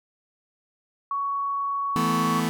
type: tone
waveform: sine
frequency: 1118 Hz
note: C#6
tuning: 14 cents sharp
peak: -24 dBFS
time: 1.11-2.4 s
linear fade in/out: 2 ms
type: chord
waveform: sawtooth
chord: E suspended fourth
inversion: none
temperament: just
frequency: 164.81 / 219.8 / 247.2 Hz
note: E3 / A3 / B3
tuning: 0 / -2 / +2 cents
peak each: -23 dBFS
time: 1.96-2.49 s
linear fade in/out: 0 ms
effects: none